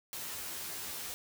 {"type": "noise with comb filter", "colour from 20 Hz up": "white", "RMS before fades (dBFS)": -41, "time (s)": [0.13, 1.14], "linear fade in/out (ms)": 0, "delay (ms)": 12, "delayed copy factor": 0.75, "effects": []}